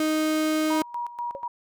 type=tone; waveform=35% pulse; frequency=311.1 Hz; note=D#4; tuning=in tune; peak=-20 dBFS; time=0-0.82 s; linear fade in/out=2 ms
type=tone with tremolo; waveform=sine; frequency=956 Hz; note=A#5; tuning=43 cents sharp; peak=-27 dBFS; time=0.7-1.48 s; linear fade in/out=5 ms; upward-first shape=square; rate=4.1 Hz; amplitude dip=75%
type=tone with exponential decay; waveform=sine; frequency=554.4 Hz; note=C#5; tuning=in tune; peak=-27 dBFS; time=1.35-1.43 s; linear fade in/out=0 ms; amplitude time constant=16 ms
effects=none